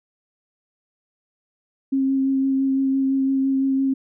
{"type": "tone with vibrato", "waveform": "sine", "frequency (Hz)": 268.8, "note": "C4", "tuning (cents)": 47, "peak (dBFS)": -17, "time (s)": [1.92, 3.94], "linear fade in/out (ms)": 10, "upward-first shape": "sine", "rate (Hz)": 5.9, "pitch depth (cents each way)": 13, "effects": []}